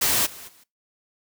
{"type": "noise with level steps", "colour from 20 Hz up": "white", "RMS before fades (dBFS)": [-21, -41, -54], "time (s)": [0.01, 0.64], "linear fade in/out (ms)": 10, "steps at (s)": [0.25, 0.47], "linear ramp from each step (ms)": 20, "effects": ["noise-tail reverb RT60 0.2 s tail -21 dB re dry"]}